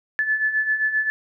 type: beating tone pair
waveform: sine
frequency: 1730 / 1737.6 Hz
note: A6 / A6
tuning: -30 / -22 cents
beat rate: 7.6 Hz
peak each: -26 / -20 dBFS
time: 0.19-1.1 s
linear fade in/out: 0 ms
effects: none